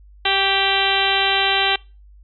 harmonic tone with a mistuned harmonic, 391.5 Hz, G4, 2 cents flat, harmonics 1 / 2 / 3 / 4 / 5 / 6 / 7 / 8 / 9 / 10, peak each -27 / -22 / -28 / -25 / -26 / -27 / -24 / -22 / -27 / -25 dBFS, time 0.25-1.76 s, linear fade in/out 5 ms, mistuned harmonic 3, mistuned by -27 cents, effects noise-tail reverb RT60 0.3 s tail -24 dB re dry + added 50 Hz sine -43 dBFS peak until 2.23 s

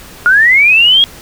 sine linear sweep, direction up, 1400 to 3322 Hz, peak -4 dBFS, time 0.26-1.04 s, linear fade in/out 0 ms, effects pink hiss -34 dBFS RMS until 1.21 s

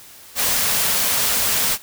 white band-stop noise, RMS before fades -19 dBFS, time 0.35-1.78 s, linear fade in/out 50 ms, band 280 to 400 Hz, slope 96 dB/octave, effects white hiss -43 dBFS RMS until 1.82 s

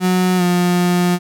35% pulse tone with pitch glide, 183.2 to 177.47 Hz, F#3 to F3, -17 to +28 cents, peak -11 dBFS, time 0-1.19 s, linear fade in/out 50 ms, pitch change -55 cents, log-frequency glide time 0.37-0.42 s, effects none

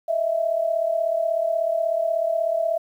sine tone pair together, 630 / 666.4 Hz, D#5 / E5, +21 / +19 cents, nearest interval minor second, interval 98 cents, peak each -25 / -21 dBFS, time 0.08-2.78 s, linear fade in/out 10 ms, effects 9-bit

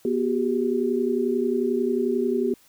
sine tone cluster, 243.3 / 371.7 / 402.9 Hz, B3 / F#4 / G4, -26 / +8 / +48 cents, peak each -25 dBFS, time 0.05-2.54 s, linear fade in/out 2 ms, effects white hiss -57 dBFS RMS until 2.68 s

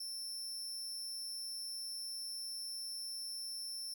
sawtooth tone with amplitude modulation, 5370 Hz, E8, 31 cents sharp, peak -36 dBFS, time 0-3.94 s, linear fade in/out 5 ms, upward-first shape sine, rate 203 Hz, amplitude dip 55%, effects none

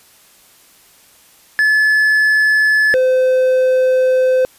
triangle tone pair in turn, 1724 / 514.3 Hz, A6 / C5, -36 / -30 cents, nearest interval octave + major sixth, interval 2094 cents, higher first, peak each -8 dBFS, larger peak neither, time 1.59-2.94 / 2.94-4.45 s, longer second, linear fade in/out 0 ms, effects white hiss -48 dBFS RMS until 4.58 s + resampled to 32000 Hz

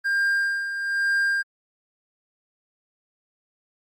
triangle tone with tremolo, 1600 Hz, G6, 35 cents sharp, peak -17 dBFS, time 0.04-1.43 s, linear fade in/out 20 ms, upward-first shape sine, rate 1.1 Hz, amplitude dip 60%, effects Opus 32 kbps

